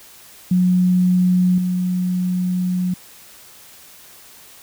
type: tone with level steps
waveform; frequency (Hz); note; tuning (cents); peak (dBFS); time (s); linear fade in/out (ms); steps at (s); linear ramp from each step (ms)
sine; 181.5; F#3; -33; -12 / -17; 0.51-2.94; 5; 1.58; 2
effects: white hiss -44 dBFS RMS until 4.62 s